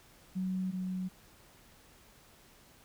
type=tone pair in turn; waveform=sine; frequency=186.4 / 185.11 Hz; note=F#3 / F#3; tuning=+13 / +1 cents; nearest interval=unison; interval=12 cents; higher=first; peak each=-31 / -33 dBFS; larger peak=first; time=0.35-0.72 / 0.72-1.09 s; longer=neither; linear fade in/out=20 ms; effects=pink hiss -60 dBFS RMS until 2.84 s